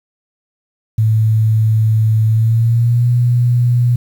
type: tone with pitch glide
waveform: sine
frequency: 110 to 121.35 Hz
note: A2 to B2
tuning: 0 to -30 cents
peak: -9 dBFS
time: 0.98-3.96 s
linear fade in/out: 5 ms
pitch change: +170 cents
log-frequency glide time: 2.26-3.09 s
effects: 7-bit